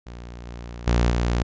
sawtooth tone with level steps, 59.3 Hz, A#1, 30 cents sharp, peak -32 / -30 / -13 / -16 dBFS, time 0.06-1.43 s, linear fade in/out 10 ms, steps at 0.46 / 0.87 / 1.1 s, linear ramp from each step 5 ms, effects resampled to 16000 Hz

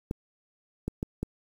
clicks, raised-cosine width 3 ms, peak -17 dBFS, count 4, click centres 0.111 / 0.88 / 1.029 / 1.23 s, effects 8-bit

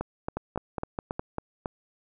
two click trains, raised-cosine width 1 ms, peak -16 / -16 dBFS, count 5 / 7, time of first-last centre 0.37-1.195 / 0.01-1.658 s, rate 4.85 / 3.64 Hz, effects none

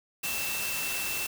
sine tone in noise, 2672 Hz, E7, 23 cents sharp, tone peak -34 dBFS, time 0.23-1.27 s, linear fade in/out 10 ms, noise white, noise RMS -33 dBFS, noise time 0.23-1.27 s, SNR -4 dB, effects none

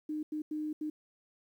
sine tone bursts at uneven times, 305.5 Hz, D#4, 32 cents flat, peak -33 dBFS, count 4, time 0.09-0.23 / 0.32-0.42 / 0.51-0.73 / 0.81-0.9 s, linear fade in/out 5 ms, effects 11-bit

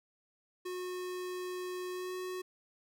square tone with pitch glide, 363.7 to 367.7 Hz, F#4 to F#4, -30 to -11 cents, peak -38 dBFS, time 0.65-2.42 s, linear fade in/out 10 ms, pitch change +19 cents, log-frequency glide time 1.91-2.13 s, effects none

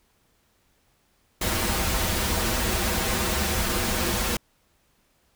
pink noise with comb filter, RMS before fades -25 dBFS, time 1.41-4.37 s, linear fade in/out 5 ms, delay 7 ms, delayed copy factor -0.9, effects pink hiss -66 dBFS RMS until 5.35 s

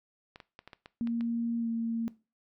clicks, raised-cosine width 0.3 ms, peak -30 dBFS, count 8, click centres 0.359 / 0.402 / 0.591 / 0.676 / 0.732 / 0.859 / 1.073 / 1.209 s
sine tone with pitch glide, 233.1 to 229.2 Hz, A#3 to A#3, 0 to -29 cents, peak -28 dBFS, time 1.01-2.08 s, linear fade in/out 0 ms, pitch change -29 cents, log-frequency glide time 1.59-1.68 s
effects noise-tail reverb RT60 0.3 s tail -19 dB re dry

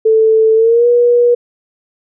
sine tone with pitch glide, 441.6 to 481.6 Hz, A4 to B4, +6 to -44 cents, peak -6 dBFS, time 0.05-1.35 s, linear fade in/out 10 ms, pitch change +150 cents, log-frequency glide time 0.55-0.87 s, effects none

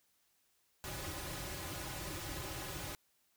pink noise with comb filter, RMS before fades -43 dBFS, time 0.84-2.95 s, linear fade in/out 0 ms, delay 4.4 ms, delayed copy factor -0.8, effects white hiss -75 dBFS RMS until 3.36 s

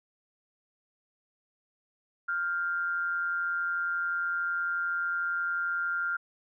sine tone pair together, 1396.9 / 1568 Hz, F6 / G6, 0 / 0 cents, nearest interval major second, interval 200 cents, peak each -28 / -37 dBFS, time 2.28-6.17 s, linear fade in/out 10 ms, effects none

